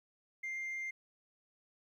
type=tone; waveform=sine; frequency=2102 Hz; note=C7; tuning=7 cents sharp; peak=-35 dBFS; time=0.43-0.91 s; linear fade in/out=10 ms; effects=tanh soft clip ceiling -36 dBFS + 12-bit